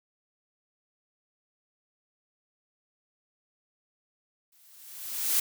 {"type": "noise with exponential growth", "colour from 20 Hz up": "blue", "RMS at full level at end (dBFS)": -23, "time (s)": [4.52, 5.4], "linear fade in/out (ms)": 5, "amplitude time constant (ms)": 190, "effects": []}